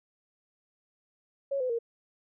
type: tone with pitch steps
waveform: sine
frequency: 553 / 507.1 / 465 Hz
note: C#5 / B4 / A#4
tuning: -4 / +46 / -4 cents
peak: -27 dBFS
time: 1.51-1.789 s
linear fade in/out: 10 ms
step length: 93 ms
effects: none